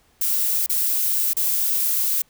violet noise with dropouts, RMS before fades -21 dBFS, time 0.21-2.22 s, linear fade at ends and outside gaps 5 ms, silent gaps 0.663-0.695 / 1.334-1.367 s, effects pink hiss -60 dBFS RMS until 2.29 s

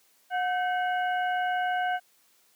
harmonic tone with a mistuned harmonic, 727 Hz, F#5, 31 cents flat, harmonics 1 / 2 / 3 / 4, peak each -26 / -31 / -44 / -42 dBFS, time 0.3-2 s, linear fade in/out 50 ms, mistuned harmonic 2, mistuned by +100 cents, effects white hiss -64 dBFS RMS until 2.55 s + high-pass 200 Hz 12 dB/octave

